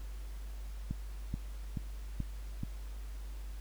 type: click train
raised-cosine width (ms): 5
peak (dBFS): -23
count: 5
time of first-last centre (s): 0.91-2.634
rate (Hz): 2.32
effects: added 50 Hz sine -40 dBFS peak until 3.6 s + pink hiss -58 dBFS RMS until 3.6 s